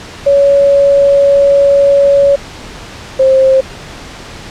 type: tone pair in turn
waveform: sine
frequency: 561 / 529.9 Hz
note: C#5 / C5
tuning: +21 / +22 cents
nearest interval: minor second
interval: 99 cents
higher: first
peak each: -4 dBFS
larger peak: neither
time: 0.26-2.36 / 3.19-3.61 s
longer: first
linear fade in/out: 10 ms
effects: pink hiss -29 dBFS RMS until 4.5 s + low-pass 6000 Hz 12 dB/octave